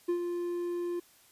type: tone with ADSR envelope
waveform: triangle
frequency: 349.2 Hz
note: F4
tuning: in tune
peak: -23 dBFS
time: 0.08-1 s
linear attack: 13 ms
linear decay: 89 ms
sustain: -6 dB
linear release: 9 ms
effects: white hiss -61 dBFS RMS until 1.31 s + resampled to 32000 Hz